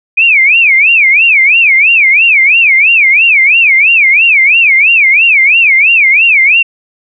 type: tone with vibrato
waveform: sine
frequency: 2407 Hz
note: D7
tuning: 42 cents sharp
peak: -3 dBFS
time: 0.17-6.63 s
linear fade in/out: 10 ms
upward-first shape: sine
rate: 3 Hz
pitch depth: 250 cents each way
effects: none